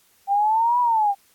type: exponential two-way sweep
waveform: sine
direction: up then down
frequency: 784 to 987.8 to 784 Hz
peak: -16 dBFS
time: 0.27-1.15 s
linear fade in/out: 50 ms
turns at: 0.8 s
effects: white hiss -59 dBFS RMS until 1.34 s + AAC 64 kbps